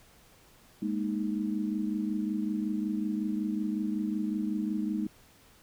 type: chord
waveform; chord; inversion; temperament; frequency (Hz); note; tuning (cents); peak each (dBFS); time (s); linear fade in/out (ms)
sine; Ab suspended second; none; equal; 207.7 / 233.1 / 311.1; Ab3 / Bb3 / Eb4; 0 / 0 / 0; -31 / -35 / -33; 0.82-5.07; 5
effects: pink hiss -59 dBFS RMS until 5.62 s